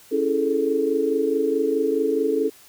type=chord; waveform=sine; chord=A major seventh; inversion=first; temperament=equal; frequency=277.2 / 329.6 / 415.3 / 440 Hz; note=C#4 / E4 / G#4 / A4; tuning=0 / 0 / 0 / 0 cents; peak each=-26 / -27 / -26 / -21 dBFS; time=0.11-2.5 s; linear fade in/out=20 ms; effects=white hiss -50 dBFS RMS until 2.68 s